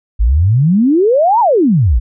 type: exponential two-way sweep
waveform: sine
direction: up then down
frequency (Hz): 49 to 986 to 49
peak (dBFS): -7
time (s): 0.19-2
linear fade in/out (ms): 20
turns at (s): 1.4
effects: none